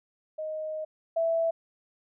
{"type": "tone pair in turn", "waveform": "sine", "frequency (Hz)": [623, 660.5], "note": ["D#5", "E5"], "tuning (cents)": [2, 3], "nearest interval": "minor second", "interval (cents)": 101, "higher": "second", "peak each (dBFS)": [-31, -23], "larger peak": "second", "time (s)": [[0.38, 0.85], [1.16, 1.51]], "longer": "first", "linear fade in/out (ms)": 10, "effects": []}